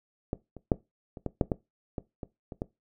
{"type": "clicks", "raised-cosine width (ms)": 2, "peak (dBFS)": [-16, -29, -8, -27, -17, -9, -13, -19, -23, -25, -18], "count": 11, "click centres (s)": [0.331, 0.567, 0.718, 1.172, 1.263, 1.412, 1.518, 1.982, 2.232, 2.522, 2.619], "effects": ["noise-tail reverb RT60 0.2 s tail -19 dB re dry"]}